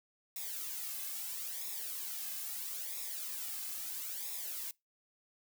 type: noise with flanger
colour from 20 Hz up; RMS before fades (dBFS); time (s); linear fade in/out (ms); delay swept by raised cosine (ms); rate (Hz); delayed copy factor
blue; -41; 0.36-4.71; 2; 0.66 to 2.16; 0.76; -0.7
effects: noise-tail reverb RT60 0.2 s tail -23 dB re dry